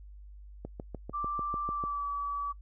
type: click train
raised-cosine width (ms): 2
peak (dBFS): -25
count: 9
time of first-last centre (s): 0.65-1.839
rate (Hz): 6.73
type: tone with pitch glide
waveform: sine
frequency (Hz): 1174.7 to 1146.5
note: D6 to D6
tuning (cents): 0 to -42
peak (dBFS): -31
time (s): 1.13-2.53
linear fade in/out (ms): 20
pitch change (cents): -42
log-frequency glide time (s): 1.68-2.07
effects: noise-tail reverb RT60 0.1 s tail -25 dB re dry + added 50 Hz sine -46 dBFS peak until 2.61 s